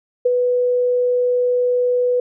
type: tone with ADSR envelope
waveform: sine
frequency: 493.9 Hz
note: B4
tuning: in tune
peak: -10 dBFS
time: 0.25-2.2 s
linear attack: 10 ms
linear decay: 20 ms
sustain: -4 dB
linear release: 3 ms
effects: none